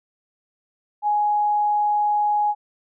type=tone; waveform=sine; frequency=834 Hz; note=G#5; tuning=7 cents sharp; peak=-17 dBFS; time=1.02-2.55 s; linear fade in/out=50 ms; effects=none